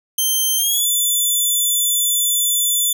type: tone with pitch glide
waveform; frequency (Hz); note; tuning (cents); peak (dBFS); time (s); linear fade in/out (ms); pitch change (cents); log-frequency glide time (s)
5% pulse; 3136 to 3500; G7 to A7; 0 to -10; -8; 0.18-2.93; 5; +190; 0.57-0.87
effects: none